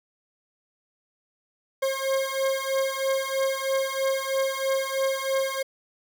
40% pulse beating tone pair, 535 / 538.1 Hz, C5 / C5, +38 / +48 cents, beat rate 3.1 Hz, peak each -26 dBFS, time 1.82-5.63 s, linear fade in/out 10 ms, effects none

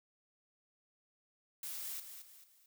blue noise with echo, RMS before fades -43 dBFS, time 1.63-2 s, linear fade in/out 2 ms, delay 220 ms, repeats 3, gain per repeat -8 dB, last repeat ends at 2.66 s, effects none

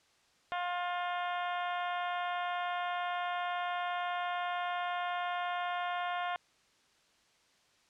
harmonic tone, 354.2 Hz, F4, 24 cents sharp, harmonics 2 / 3 / 4 / 5 / 6 / 7 / 8 / 9 / 10, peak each -35 / -39 / -41 / -45 / -47 / -51 / -50 / -50 / -53 dBFS, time 0.52-6.36 s, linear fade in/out 0 ms, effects white hiss -68 dBFS RMS until 7.89 s + low-pass 6000 Hz 12 dB/octave

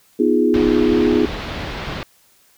sine chord, F half-diminished seventh, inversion second, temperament equal, 246.9 / 311.1 / 349.2 / 415.3 Hz, Cb4 / Eb4 / F4 / Ab4, 0 / 0 / 0 / 0 cents, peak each -18 dBFS, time 0.19-1.26 s, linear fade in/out 10 ms
pink low-pass noise, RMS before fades -27 dBFS, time 0.54-2.03 s, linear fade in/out 0 ms, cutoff 4200 Hz, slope 24 dB/octave
effects white hiss -55 dBFS RMS until 2.57 s

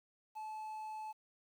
triangle tone with quantisation, 866 Hz, A5, 28 cents flat, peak -40 dBFS, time 0.35-1.13 s, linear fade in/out 20 ms, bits 11, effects none

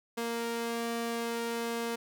sawtooth tone with flanger, 232.7 Hz, A#3, 3 cents flat, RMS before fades -34 dBFS, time 0.17-1.96 s, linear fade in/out 10 ms, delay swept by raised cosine 1.9 to 2.6 ms, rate 0.63 Hz, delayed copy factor +0.5, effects none

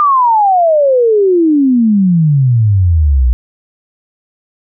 sine exponential sweep, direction down, 1216 to 58.27 Hz, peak -6 dBFS, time 0-3.33 s, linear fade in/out 0 ms, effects none

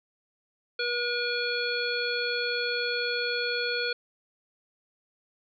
harmonic tone, 482 Hz, B4, 42 cents flat, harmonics 1 / 3 / 5 / 7 / 9, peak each -32 / -31 / -34 / -37 / -33 dBFS, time 0.79-3.93 s, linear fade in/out 5 ms, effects none

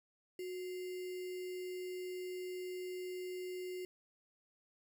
sine tone with sample-and-hold, 366 Hz, F#4, 19 cents flat, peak -40 dBFS, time 0.39-3.85 s, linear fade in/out 2 ms, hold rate 2450 Hz, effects none

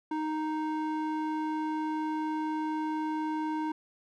square tone with band-pass filter, 310.7 Hz, D#4, 2 cents flat, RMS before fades -32 dBFS, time 0.11-3.72 s, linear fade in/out 5 ms, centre 640 Hz, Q 9.2, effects none

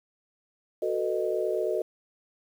sine chord, B dominant seventh, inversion second, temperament just, 370.4 / 444.5 / 493.9 / 617.4 Hz, F#4 / A4 / B4 / D#5, +2 / +18 / 0 / -14 cents, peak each -30 / -30 / -34 / -30 dBFS, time 0.82-1.82 s, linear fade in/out 5 ms, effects 9-bit

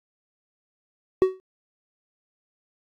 triangle tone with exponential decay, 375.7 Hz, F#4, 26 cents sharp, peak -9 dBFS, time 1.22-1.4 s, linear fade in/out 0 ms, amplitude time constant 37 ms, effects AAC 64 kbps

